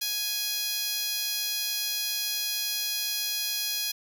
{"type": "tone with high-pass filter", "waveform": "10% pulse", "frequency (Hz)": 830.6, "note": "G#5", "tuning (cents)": 0, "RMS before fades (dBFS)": -30, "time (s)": [0.01, 3.92], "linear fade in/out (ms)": 10, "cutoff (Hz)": 4400, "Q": 0.73, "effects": []}